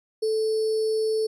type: tone with sample-and-hold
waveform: sine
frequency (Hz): 437.7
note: A4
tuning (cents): -9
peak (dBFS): -21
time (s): 0.22-1.27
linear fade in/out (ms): 10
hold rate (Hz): 4900
effects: resampled to 22050 Hz

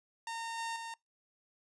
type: tone with level steps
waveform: sawtooth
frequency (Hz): 916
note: A#5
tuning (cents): -31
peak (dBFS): -34 / -32 / -37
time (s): 0.27-0.94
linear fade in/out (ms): 2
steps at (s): 0.58 / 0.76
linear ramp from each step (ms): 2
effects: noise-tail reverb RT60 0.2 s tail -25 dB re dry + resampled to 22050 Hz

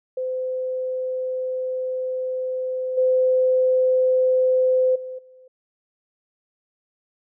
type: tone with level steps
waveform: sine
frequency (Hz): 513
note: C5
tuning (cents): -34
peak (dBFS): -23 / -15 / -30 / -46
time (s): 0.17-5.48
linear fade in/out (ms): 5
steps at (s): 2.97 / 4.95 / 5.18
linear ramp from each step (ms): 10
effects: none

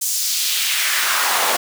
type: noise with high-pass filter sweep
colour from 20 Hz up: pink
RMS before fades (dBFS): -19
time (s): 0.01-1.57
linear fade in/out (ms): 10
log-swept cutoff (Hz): 7400 to 620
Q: 1.4
effects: none

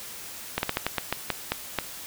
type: slowing click train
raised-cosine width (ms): 0.3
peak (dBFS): -8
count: 10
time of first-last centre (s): 0.58-1.787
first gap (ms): 51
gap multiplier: 1.23
effects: white hiss -40 dBFS RMS until 2.06 s

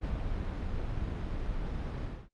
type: noise with ADSR envelope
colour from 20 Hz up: brown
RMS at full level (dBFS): -32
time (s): 0.01-2.29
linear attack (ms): 35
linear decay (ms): 69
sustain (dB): -2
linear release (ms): 250
effects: low-pass 4000 Hz 12 dB/octave + Opus 32 kbps

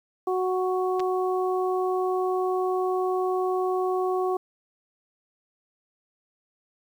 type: harmonic tone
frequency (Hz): 370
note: F#4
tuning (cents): 0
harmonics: 1 / 2 / 3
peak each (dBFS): -24 / -29 / -32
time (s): 0.27-4.37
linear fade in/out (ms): 5
type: clicks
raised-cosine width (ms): 0.2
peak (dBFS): -20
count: 2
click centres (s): 0.996 / 1.002
effects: 9-bit

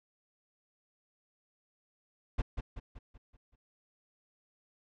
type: noise with echo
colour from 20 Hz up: brown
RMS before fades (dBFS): -30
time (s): 2.38-2.42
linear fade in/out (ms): 10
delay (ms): 190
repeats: 6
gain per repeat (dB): -6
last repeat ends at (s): 3.56
effects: low-pass 4000 Hz 12 dB/octave

